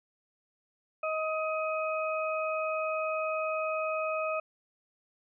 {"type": "harmonic tone", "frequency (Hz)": 630, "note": "D#5", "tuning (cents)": 21, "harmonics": [1, 2, 4], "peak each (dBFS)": [-31, -34, -37], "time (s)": [1.03, 4.4], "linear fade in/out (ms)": 5, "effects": []}